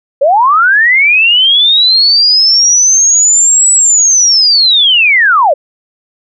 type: linear two-way sweep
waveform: sine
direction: up then down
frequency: 520 to 7910 to 520 Hz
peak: -4 dBFS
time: 0.21-5.54 s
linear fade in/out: 10 ms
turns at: 3.72 s
effects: none